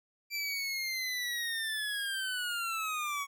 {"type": "linear sweep", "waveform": "25% pulse", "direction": "down", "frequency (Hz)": [2349, 1111], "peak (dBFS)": -29, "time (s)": [0.3, 3.27], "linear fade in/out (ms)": 50, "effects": []}